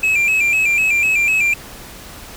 triangle tone with vibrato, 2473 Hz, D#7, 11 cents flat, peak -11 dBFS, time 0.03-1.54 s, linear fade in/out 5 ms, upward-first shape square, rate 4 Hz, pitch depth 69 cents each way, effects pink hiss -36 dBFS RMS until 2.36 s

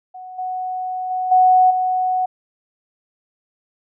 sine tone with level steps, 740 Hz, F#5, in tune, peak -32 / -22 / -19 / -9 / -16 dBFS, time 0.14-2.26 s, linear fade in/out 10 ms, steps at 0.38 / 1.1 / 1.31 / 1.7 s, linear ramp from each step 10 ms, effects none

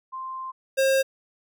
sine / square tone pair in turn, 1046.5 / 535.8 Hz, C6 / C5, 0 / +41 cents, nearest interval octave, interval 1159 cents, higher first, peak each -31 / -19 dBFS, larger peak second, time 0.12-0.52 / 0.77-1.03 s, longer first, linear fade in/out 20 ms, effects none

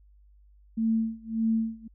sine tone with tremolo, 224.1 Hz, A3, 32 cents sharp, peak -21 dBFS, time 0.77-1.88 s, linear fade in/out 10 ms, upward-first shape sine, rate 1.7 Hz, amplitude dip 95%, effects added 50 Hz sine -54 dBFS peak until 1.94 s

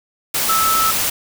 sine tone in noise, 1310 Hz, E6, 11 cents flat, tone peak -15 dBFS, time 0.49-0.91 s, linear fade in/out 5 ms, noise white, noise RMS -19 dBFS, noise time 0.34-1.1 s, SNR +1 dB, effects none

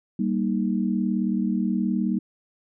sine chord, Eb major, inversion first, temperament just, 194.45 / 233.3 / 311.1 Hz, G3 / Bb3 / Eb4, -14 / +2 / 0 cents, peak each -24 / -25 / -29 dBFS, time 0.19-2.19 s, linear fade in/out 5 ms, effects none

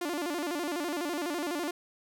sawtooth tone with vibrato, 320.4 Hz, E4, 49 cents flat, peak -27 dBFS, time 0.01-1.71 s, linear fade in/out 5 ms, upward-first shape square, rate 12 Hz, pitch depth 160 cents each way, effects none

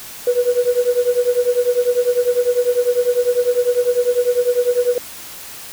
sine tone with tremolo, 489.7 Hz, B4, 15 cents flat, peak -8 dBFS, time 0.27-4.98 s, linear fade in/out 2 ms, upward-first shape triangle, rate 10 Hz, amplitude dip 95%, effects tanh soft clip ceiling -7 dBFS + white hiss -34 dBFS RMS until 5.72 s

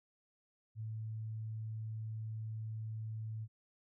sine tone, 110 Hz, A2, in tune, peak -39 dBFS, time 0.75-3.48 s, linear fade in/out 50 ms, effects none

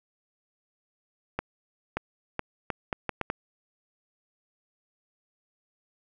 accelerating click train, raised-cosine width 0.5 ms, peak -13 dBFS, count 8, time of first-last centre 1.39-3.301 s, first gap 580 ms, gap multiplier 0.73, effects none

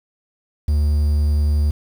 triangle tone with quantisation, 74.1 Hz, D2, 16 cents sharp, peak -12 dBFS, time 0.68-1.71 s, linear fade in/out 5 ms, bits 7, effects none

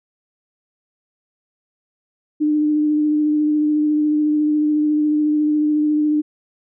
sine tone with vibrato, 301.4 Hz, D4, 45 cents sharp, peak -14 dBFS, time 2.4-6.22 s, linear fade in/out 20 ms, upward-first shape sine, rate 14 Hz, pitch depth 15 cents each way, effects none

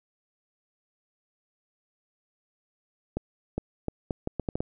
accelerating click train, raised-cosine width 2 ms, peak -15 dBFS, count 9, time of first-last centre 3.17-4.605 s, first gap 410 ms, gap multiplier 0.74, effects none

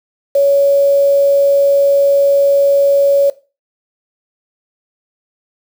sine tone with quantisation, 560 Hz, C#5, 18 cents sharp, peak -7 dBFS, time 0.35-3.3 s, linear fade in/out 5 ms, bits 5, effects noise-tail reverb RT60 0.3 s tail -17 dB re dry

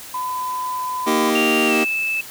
sine tone, 1007 Hz, B5, 33 cents sharp, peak -22 dBFS, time 0.14-1.3 s, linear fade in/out 5 ms
sawtooth chord, Eb major, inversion second, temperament just, 233.3 / 311.1 / 388.9 Hz, Bb3 / Eb4 / G4, +2 / 0 / -14 cents, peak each -17 dBFS, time 1.06-1.85 s, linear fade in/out 20 ms
sine tone with pitch glide, 2773 to 2626 Hz, F7 to E7, -13 to -7 cents, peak -19 dBFS, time 1.35-2.21 s, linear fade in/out 5 ms, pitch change -94 cents, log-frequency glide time 1.67-1.75 s
effects white hiss -37 dBFS RMS until 2.3 s

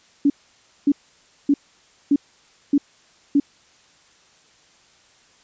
sine tone bursts, 284.6 Hz, C#4, 46 cents sharp, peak -12 dBFS, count 6, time 0.25-3.4 s, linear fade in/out 5 ms, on 50 ms, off 570 ms, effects white hiss -55 dBFS RMS until 5.43 s + resampled to 16000 Hz

